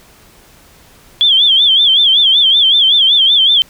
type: tone with vibrato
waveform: sine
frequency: 3322 Hz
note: G#7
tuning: in tune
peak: -6 dBFS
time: 1.21-3.62 s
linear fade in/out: 0 ms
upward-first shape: sine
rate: 5.3 Hz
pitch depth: 130 cents each way
effects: pink hiss -44 dBFS RMS until 3.69 s